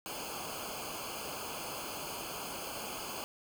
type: noise with comb filter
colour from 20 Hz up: pink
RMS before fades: -41 dBFS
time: 0.06-3.24 s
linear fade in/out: 0 ms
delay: 0.53 ms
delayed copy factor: -0.9
effects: none